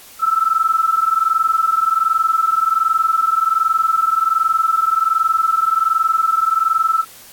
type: tone pair together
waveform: sine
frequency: 1308.7 / 1330 Hz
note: E6 / E6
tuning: -13 / +15 cents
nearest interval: unison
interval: 28 cents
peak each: -16 dBFS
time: 0.19-7.05 s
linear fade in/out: 50 ms
effects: white hiss -41 dBFS RMS until 7.32 s + AAC 64 kbps